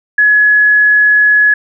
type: tone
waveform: sine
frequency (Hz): 1692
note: G#6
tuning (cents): +32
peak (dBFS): -5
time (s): 0.18-1.54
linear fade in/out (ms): 5
effects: none